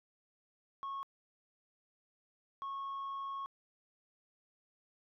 sine tone bursts at uneven times, 1097 Hz, C#6, 18 cents flat, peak -36 dBFS, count 2, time 0.83-1.03 / 2.62-3.46 s, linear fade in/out 0 ms, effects tanh soft clip ceiling -37 dBFS

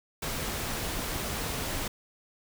pink noise, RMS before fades -33 dBFS, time 0.22-1.88 s, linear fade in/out 5 ms, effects none

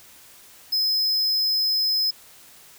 square tone, 5100 Hz, D#8, 42 cents sharp, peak -20 dBFS, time 0.72-2.11 s, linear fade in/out 10 ms, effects white hiss -49 dBFS RMS until 2.78 s

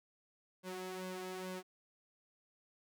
sawtooth tone with flanger, 185 Hz, F#3, in tune, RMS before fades -44 dBFS, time 0.63-1.63 s, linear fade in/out 50 ms, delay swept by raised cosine 1.9 to 3.1 ms, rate 2.3 Hz, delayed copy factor +0.75, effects none

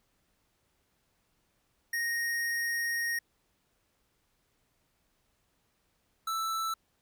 square tone pair in turn, 1864.7 / 1321.7 Hz, A#6 / E6, 0 / +4 cents, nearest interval tritone, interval 596 cents, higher first, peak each -30 / -31 dBFS, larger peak first, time 1.93-3.19 / 6.27-6.74 s, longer first, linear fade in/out 5 ms, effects pink hiss -74 dBFS RMS until 7.01 s

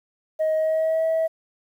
sine tone with pitch glide, 629 to 647.1 Hz, D#5 to E5, +19 to -32 cents, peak -17 dBFS, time 0.39-1.28 s, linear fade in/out 20 ms, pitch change +49 cents, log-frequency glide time 0.55-1.05 s, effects tanh soft clip ceiling -17 dBFS + 9-bit

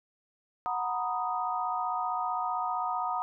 sine chord, B major seventh, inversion second, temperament equal with one note detuned, 735.7 / 932.3 / 987.8 / 1244.5 Hz, F#5 / A#5 / B5 / D#6, -10 / 0 / 0 / 0 cents, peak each -33 / -34 / -38 / -33 dBFS, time 0.66-3.22 s, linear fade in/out 0 ms, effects none

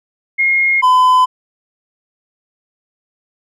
sine / triangle tone pair in turn, 2145 / 1012.3 Hz, C7 / B5, +42 / +42 cents, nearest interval octave + minor second, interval 1300 cents, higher first, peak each -10 / -5 dBFS, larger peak second, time 0.38-0.82 / 0.82-1.26 s, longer neither, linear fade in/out 20 ms, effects none

